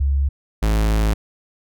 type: tone pair in turn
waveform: sine / 45% pulse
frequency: 69.3 / 53.63 Hz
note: C#2 / A1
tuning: 0 / -44 cents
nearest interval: major third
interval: 444 cents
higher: first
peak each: -15 dBFS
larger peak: neither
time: 0-0.29 / 0.62-1.14 s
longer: second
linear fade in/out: 10 ms
effects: none